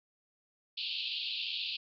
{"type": "band-pass noise", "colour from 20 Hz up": "pink", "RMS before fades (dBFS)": -37, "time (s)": [0.77, 1.77], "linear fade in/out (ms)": 10, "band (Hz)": [2600, 4600], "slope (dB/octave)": 96, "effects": []}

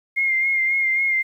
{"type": "tone with vibrato", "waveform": "sine", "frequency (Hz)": 2125, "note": "C7", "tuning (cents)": 26, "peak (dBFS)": -17, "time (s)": [0.16, 1.23], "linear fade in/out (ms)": 20, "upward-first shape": "sine", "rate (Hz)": 3.7, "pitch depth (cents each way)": 32, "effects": ["9-bit"]}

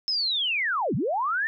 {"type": "linear two-way sweep", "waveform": "sine", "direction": "down then up", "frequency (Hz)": [5274, 108.9, 1832], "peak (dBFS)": -23, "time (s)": [0.08, 1.47], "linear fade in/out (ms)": 0, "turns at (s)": 0.95, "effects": []}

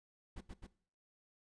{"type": "noise with echo", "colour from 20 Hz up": "brown", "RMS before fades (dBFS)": -44, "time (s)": [0.36, 0.41], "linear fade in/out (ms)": 10, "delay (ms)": 130, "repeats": 2, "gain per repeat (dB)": -2, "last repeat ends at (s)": 0.67, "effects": ["noise-tail reverb RT60 0.5 s tail -18 dB re dry", "resampled to 22050 Hz"]}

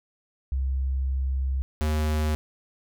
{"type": "tone pair in turn", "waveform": ["sine", "square"], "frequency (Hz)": [66.3, 76.7], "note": ["C2", "D#2"], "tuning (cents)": [23, -24], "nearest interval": "minor third", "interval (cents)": 253, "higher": "second", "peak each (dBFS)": -23, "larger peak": "neither", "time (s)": [[0.52, 1.62], [1.81, 2.35]], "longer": "first", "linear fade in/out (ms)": 0, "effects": []}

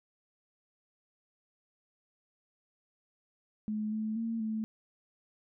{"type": "tone with pitch steps", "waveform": "sine", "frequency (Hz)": [213.7, 217.3, 227.7, 218.9], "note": ["G#3", "A3", "A#3", "A3"], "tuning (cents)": [50, -21, -40, -9], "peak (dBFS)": -31, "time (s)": [3.68, 4.64], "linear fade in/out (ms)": 0, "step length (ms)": 240, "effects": []}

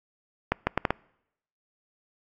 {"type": "accelerating click train", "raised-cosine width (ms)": 0.5, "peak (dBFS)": -7, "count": 5, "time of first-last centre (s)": [0.52, 0.906], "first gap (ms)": 150, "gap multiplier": 0.71, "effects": ["noise-tail reverb RT60 0.8 s tail -26 dB re dry", "AAC 64 kbps"]}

